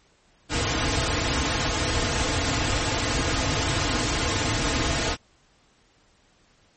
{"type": "noise with comb filter", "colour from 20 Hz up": "pink", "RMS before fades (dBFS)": -24, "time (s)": [0.49, 5.17], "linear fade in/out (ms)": 50, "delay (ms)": 5.2, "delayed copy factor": -0.7, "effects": ["pink hiss -61 dBFS RMS until 6.76 s", "MP3 32 kbps"]}